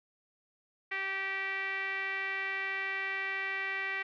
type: tone with low-pass filter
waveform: 5% pulse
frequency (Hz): 387.7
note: G4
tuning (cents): -19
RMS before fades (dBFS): -35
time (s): 0.91-4.03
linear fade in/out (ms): 10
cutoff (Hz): 2100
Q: 6.1
effects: none